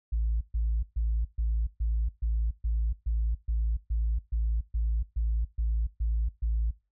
sine tone bursts, 55.5 Hz, A1, 16 cents sharp, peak -23 dBFS, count 16, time 0.12-6.71 s, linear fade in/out 10 ms, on 290 ms, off 130 ms, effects noise-tail reverb RT60 0.3 s tail -21 dB re dry + tanh soft clip ceiling -21 dBFS

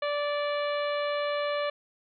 harmonic tone, 583 Hz, D5, 13 cents flat, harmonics 1 / 2 / 3 / 4 / 5 / 6 / 7, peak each -28 / -34 / -38 / -40 / -42 / -44 / -45 dBFS, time 0.02-1.7 s, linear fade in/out 5 ms, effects none

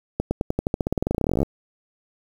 accelerating click train, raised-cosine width 2 ms, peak -8 dBFS, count 28, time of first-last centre 0.2-1.43 s, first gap 110 ms, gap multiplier 0.92, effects 7-bit

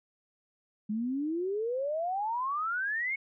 sine exponential sweep, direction up, 206 to 2215 Hz, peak -29 dBFS, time 0.89-3.16 s, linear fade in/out 10 ms, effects none

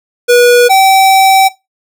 square tone pair in turn, 485.5 / 770.7 Hz, B4 / G5, -30 / -30 cents, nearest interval minor sixth, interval 800 cents, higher second, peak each -4 dBFS, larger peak neither, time 0.28-0.69 / 0.69-1.49 s, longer second, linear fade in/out 20 ms, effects noise-tail reverb RT60 0.2 s tail -17 dB re dry

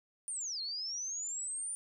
sine linear two-way sweep, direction down then up, 9400 to 4158 to 9310 Hz, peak -36 dBFS, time 0.28-1.75 s, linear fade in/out 0 ms, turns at 0.61 s, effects none

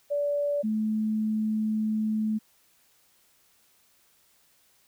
sine tone pair in turn, 578 / 216.5 Hz, D5 / A3, -28 / -28 cents, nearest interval octave + perfect fourth, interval 1700 cents, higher first, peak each -24 dBFS, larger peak neither, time 0.1-0.63 / 0.63-2.39 s, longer second, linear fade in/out 20 ms, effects white hiss -64 dBFS RMS until 4.87 s

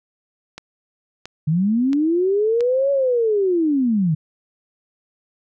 click train, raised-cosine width 0.2 ms, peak -16 dBFS, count 4, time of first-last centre 0.58-2.607 s, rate 1.48 Hz
sine linear two-way sweep, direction up then down, 146.83 to 564 to 146.83 Hz, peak -15 dBFS, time 1.47-4.15 s, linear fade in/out 10 ms, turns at 2.91 s
effects none

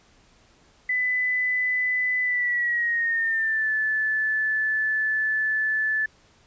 sine tone with pitch glide, 2001 to 1742 Hz, B6 to A6, +22 to -18 cents, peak -21 dBFS, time 0.89-6.06 s, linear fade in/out 5 ms, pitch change -240 cents, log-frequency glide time 2.22-3.72 s, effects pink hiss -58 dBFS RMS until 6.46 s + resampled to 16000 Hz

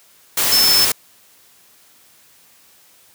sine tone in noise, 5274 Hz, E8, in tune, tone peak -12 dBFS, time 0.52-0.85 s, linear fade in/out 5 ms, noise white, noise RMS -17 dBFS, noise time 0.37-0.92 s, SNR +2 dB, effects white hiss -51 dBFS RMS until 3.14 s + high-pass 80 Hz 12 dB/octave

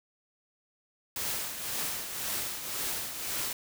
white noise with tremolo, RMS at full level -32 dBFS, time 1.16-3.53 s, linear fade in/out 2 ms, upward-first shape triangle, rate 1.9 Hz, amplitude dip 60%, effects none

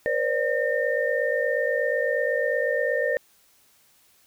sine tone cluster, 483.7 / 532 / 589 / 1820 Hz, B4 / C5 / D5 / A#6, -36 / +29 / +5 / -42 cents, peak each -27 dBFS, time 0.06-3.17 s, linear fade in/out 0 ms, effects white hiss -60 dBFS RMS until 4.26 s

